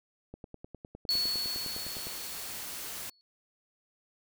click train, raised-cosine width 2 ms, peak -30 dBFS, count 18, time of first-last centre 0.34-2.069 s, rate 9.83 Hz
sine tone with exponential decay, 4400 Hz, C#8, 14 cents flat, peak -25 dBFS, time 1.09-3.21 s, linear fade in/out 0 ms, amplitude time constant 460 ms
white noise, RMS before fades -40 dBFS, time 1.1-3.1 s, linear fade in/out 5 ms
effects none

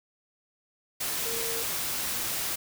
sine tone in noise, 460 Hz, A#4, 23 cents flat, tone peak -36 dBFS, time 1.25-1.63 s, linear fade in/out 10 ms, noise white, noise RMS -31 dBFS, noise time 1-2.56 s, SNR -8 dB, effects none

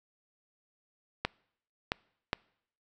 clicks, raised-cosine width 0.3 ms, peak -12 dBFS, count 3, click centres 1.25 / 1.919 / 2.331 s, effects noise-tail reverb RT60 0.7 s tail -26 dB re dry

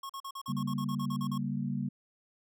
square tone bursts, 1090 Hz, C#6, 29 cents flat, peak -39 dBFS, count 13, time 0.03-1.379 s, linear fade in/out 5 ms, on 65 ms, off 42 ms
sine chord, G diminished, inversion second, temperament just, 141.12 / 196 / 235.2 Hz, Db3 / G3 / Bb3, +31 / 0 / +16 cents, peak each -35 dBFS, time 0.48-1.89 s, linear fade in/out 10 ms
effects none

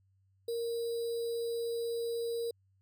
sine tone with sample-and-hold, 466.2 Hz, A#4, in tune, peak -32 dBFS, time 0.48-2.51 s, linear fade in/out 5 ms, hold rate 4410 Hz, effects added 96 Hz sine -67 dBFS peak until 2.81 s

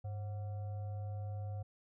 sine tone with frequency modulation, 100.5 Hz, G2, 44 cents sharp, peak -38 dBFS, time 0.04-1.63 s, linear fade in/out 10 ms, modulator 634 Hz, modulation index 0.33, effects none

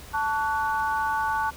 sine chord, F# minor, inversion first, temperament equal with one note detuned, 880 / 1130.7 / 1480 Hz, A5 / C#6 / F#6, 0 / +34 / 0 cents, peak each -25 / -30 / -29 dBFS, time 0.13-1.51 s, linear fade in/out 20 ms, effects added 70 Hz sine -46 dBFS peak until 1.56 s + pink hiss -45 dBFS RMS until 1.56 s

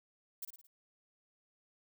violet noise with echo, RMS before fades -41 dBFS, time 0.42-0.45 s, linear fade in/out 5 ms, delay 55 ms, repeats 4, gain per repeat -6 dB, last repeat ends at 0.67 s, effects none

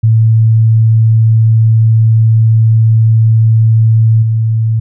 sine tone with level steps, 111.8 Hz, A2, 28 cents sharp, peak -4 / -8 dBFS, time 0.03-4.8 s, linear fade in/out 10 ms, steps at 4.22 s, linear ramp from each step 10 ms, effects none

